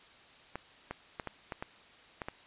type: clicks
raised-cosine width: 0.5 ms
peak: -22 dBFS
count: 8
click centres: 0.556 / 0.91 / 1.198 / 1.273 / 1.522 / 1.625 / 2.218 / 2.285 s
effects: white hiss -57 dBFS RMS until 2.46 s + resampled to 8000 Hz